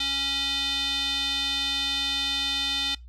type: tone with band-pass filter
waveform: square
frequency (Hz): 276.4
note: C#4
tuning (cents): -5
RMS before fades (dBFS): -27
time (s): 0-2.95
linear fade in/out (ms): 5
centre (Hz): 3600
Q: 5.2
effects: noise-tail reverb RT60 0.2 s tail -22 dB re dry + added 60 Hz sine -42 dBFS peak until 3.08 s